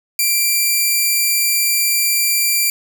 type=tone; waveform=5% pulse; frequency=2356 Hz; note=D7; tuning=5 cents sharp; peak=-4 dBFS; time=0.19-2.7 s; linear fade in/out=2 ms; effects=none